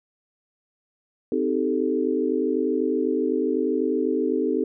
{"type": "chord", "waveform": "sine", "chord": "A half-diminished seventh", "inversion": "first", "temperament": "equal with one note detuned", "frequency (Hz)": [259.1, 311.1, 392, 440], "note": ["C4", "Eb4", "G4", "A4"], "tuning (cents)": [-17, 0, 0, 0], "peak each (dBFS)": -26, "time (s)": [1.32, 4.64], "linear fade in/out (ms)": 2, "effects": []}